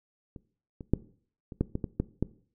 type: clicks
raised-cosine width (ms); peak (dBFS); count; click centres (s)
3; -30 / -27 / -9 / -27 / -12 / -17 / -18 / -13 / -13; 9; 0.362 / 0.808 / 0.936 / 1.522 / 1.61 / 1.754 / 1.842 / 2 / 2.226
effects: noise-tail reverb RT60 0.5 s tail -19 dB re dry